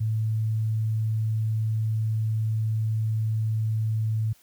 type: tone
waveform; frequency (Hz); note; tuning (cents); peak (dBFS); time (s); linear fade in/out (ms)
sine; 110; A2; 0; -22; 0-4.33; 10
effects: white hiss -59 dBFS RMS until 4.42 s + high-pass 60 Hz 12 dB/octave